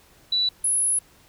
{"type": "tone pair in turn", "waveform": "sine", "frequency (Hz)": [3951, 10548], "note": ["B7", "E9"], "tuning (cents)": [0, 0], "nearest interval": "octave + perfect fourth", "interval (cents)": 1700, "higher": "second", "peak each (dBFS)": -19, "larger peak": "neither", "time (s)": [[0.32, 0.49], [0.64, 0.99]], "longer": "second", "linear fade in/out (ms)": 5, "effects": ["pink hiss -55 dBFS RMS until 1.28 s"]}